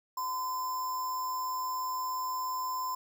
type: tone with sample-and-hold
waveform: sine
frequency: 1017 Hz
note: C6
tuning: 50 cents flat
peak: -31 dBFS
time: 0.17-2.95 s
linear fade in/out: 5 ms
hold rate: 6300 Hz
effects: none